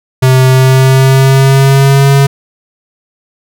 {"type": "tone with pitch glide", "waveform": "square", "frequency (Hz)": [130, 138.53], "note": ["C3", "C#3"], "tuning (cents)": [-11, -1], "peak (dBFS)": -4, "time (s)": [0.22, 2.27], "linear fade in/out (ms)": 10, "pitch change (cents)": 110, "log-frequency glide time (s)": [0.48, 2.1], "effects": []}